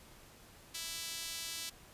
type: tone with high-pass filter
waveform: sawtooth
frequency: 330.1 Hz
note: E4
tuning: 2 cents sharp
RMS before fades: -42 dBFS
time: 0.74-1.7 s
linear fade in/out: 10 ms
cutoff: 3800 Hz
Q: 1
effects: pink hiss -58 dBFS RMS until 1.93 s + resampled to 32000 Hz